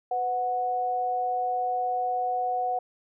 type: tone pair together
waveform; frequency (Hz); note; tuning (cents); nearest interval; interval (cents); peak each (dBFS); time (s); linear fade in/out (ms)
sine; 500 / 736.5; B4 / F#5; +21 / -8; perfect fifth; 671; -33 / -25; 0.11-2.79; 5
effects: none